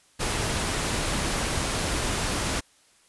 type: noise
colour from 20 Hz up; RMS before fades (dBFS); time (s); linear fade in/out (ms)
pink; -27; 0.19-2.61; 20
effects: white hiss -60 dBFS RMS until 3.08 s + resampled to 24000 Hz